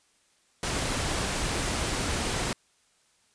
pink noise, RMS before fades -29 dBFS, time 0.63-2.53 s, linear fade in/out 2 ms, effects white hiss -66 dBFS RMS until 3.34 s + resampled to 22050 Hz

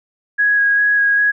sine tone with vibrato, 1656 Hz, G#6, 5 cents flat, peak -11 dBFS, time 0.38-1.32 s, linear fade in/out 20 ms, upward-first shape square, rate 2.5 Hz, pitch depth 10 cents each way, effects none

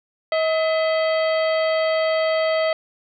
harmonic tone with a mistuned harmonic, 638 Hz, D#5, 43 cents sharp, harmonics 1 / 2 / 3 / 4 / 5 / 6 / 7, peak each -18 / -29 / -28 / -37 / -33 / -41 / -36 dBFS, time 0.32-2.73 s, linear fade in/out 2 ms, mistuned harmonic 3, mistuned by +84 cents, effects none

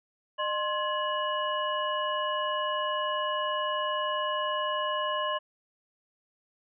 sine tone cluster, 608 / 1055 / 1693 / 2925 Hz, D#5 / C6 / G#6 / F#7, -40 / +14 / +33 / -21 cents, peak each -32 / -30 / -37 / -35 dBFS, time 0.38-5.39 s, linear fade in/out 20 ms, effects none

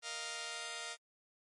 5% pulse chord, Bb suspended fourth, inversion none, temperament just, 466.2 / 621.6 / 699.2 Hz, Bb4 / Eb5 / F5, 0 / -2 / +2 cents, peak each -36 / -36 / -33 dBFS, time 0.02-0.97 s, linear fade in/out 50 ms, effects MP3 48 kbps

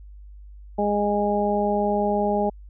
harmonic tone, 205.7 Hz, G#3, 16 cents flat, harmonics 1 / 2 / 3 / 4, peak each -25 / -25 / -25 / -25 dBFS, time 0.78-2.5 s, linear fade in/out 10 ms, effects added 50 Hz sine -40 dBFS peak until 2.69 s

